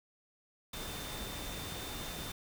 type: tone in noise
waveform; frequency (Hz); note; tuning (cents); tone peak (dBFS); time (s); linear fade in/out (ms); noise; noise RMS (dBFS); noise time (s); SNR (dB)
sine; 3590; A7; +34; -48; 0.73-2.32; 5; pink; -42; 0.73-2.32; -9
effects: none